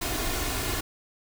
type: noise with comb filter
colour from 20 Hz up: pink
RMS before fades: -29 dBFS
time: 0.01-0.81 s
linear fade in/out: 10 ms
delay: 2.8 ms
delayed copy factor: +0.6
effects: none